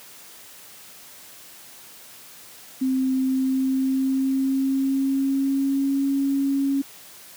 sine tone with pitch glide, 261.6 to 275.6 Hz, C4 to C#4, 0 to -10 cents, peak -19 dBFS, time 2.81-6.82 s, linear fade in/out 10 ms, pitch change +90 cents, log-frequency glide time 3.15-6.07 s, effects white hiss -45 dBFS RMS until 7.36 s + high-pass 100 Hz 12 dB/octave

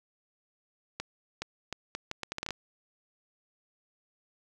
accelerating click train, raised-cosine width 0.2 ms, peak -17 dBFS, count 12, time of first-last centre 1-2.507 s, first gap 420 ms, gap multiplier 0.73, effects none

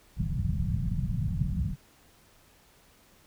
white low-pass noise, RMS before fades -29 dBFS, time 0.16-1.76 s, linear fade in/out 50 ms, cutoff 180 Hz, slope 48 dB/octave, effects pink hiss -60 dBFS RMS until 3.26 s

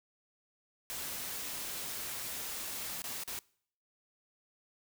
white noise with dropouts, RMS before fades -40 dBFS, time 0.9-3.39 s, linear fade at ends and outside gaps 0 ms, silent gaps 3.02-3.041 / 3.236-3.277 s, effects noise-tail reverb RT60 0.6 s tail -24 dB re dry

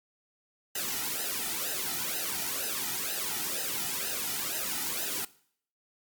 white noise with flanger, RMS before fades -33 dBFS, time 0.75-5.25 s, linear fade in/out 5 ms, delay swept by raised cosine 0.88 to 1.87 ms, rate 2.1 Hz, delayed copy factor -0.85, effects noise-tail reverb RT60 0.6 s tail -20 dB re dry + Opus 48 kbps

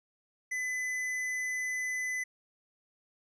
sine tone with hard clipping, 2009 Hz, B6, 29 cents sharp, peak -33 dBFS, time 0.51-2.24 s, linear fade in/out 10 ms, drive 9 dB, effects none

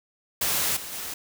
white noise with level steps, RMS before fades -25 / -37 / -34 dBFS, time 0.41-1.14 s, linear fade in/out 5 ms, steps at 0.76 / 0.92 s, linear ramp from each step 10 ms, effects none

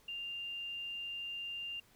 sine tone, 2794 Hz, F7, in tune, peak -39 dBFS, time 0.08-1.8 s, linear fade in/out 5 ms, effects pink hiss -66 dBFS RMS until 1.95 s

